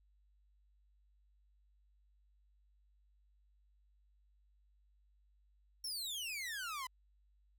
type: exponential sweep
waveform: sawtooth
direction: down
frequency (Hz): 5588 to 987.8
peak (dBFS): -37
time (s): 5.84-6.87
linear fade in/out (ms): 5
effects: added 50 Hz sine -68 dBFS peak until 7.58 s